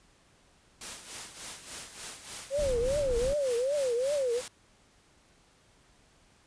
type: noise with tremolo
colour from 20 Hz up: white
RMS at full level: -39 dBFS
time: 0.81-4.48 s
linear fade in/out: 2 ms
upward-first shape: sine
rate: 3.4 Hz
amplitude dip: 65%
type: tone with vibrato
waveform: sine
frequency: 526 Hz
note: C5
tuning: 9 cents sharp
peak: -26 dBFS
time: 2.5-4.42 s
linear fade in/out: 50 ms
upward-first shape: triangle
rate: 2.6 Hz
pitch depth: 240 cents each way
type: noise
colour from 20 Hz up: brown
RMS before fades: -36 dBFS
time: 2.58-3.34 s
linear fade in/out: 10 ms
effects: pink hiss -63 dBFS RMS until 6.46 s + resampled to 22050 Hz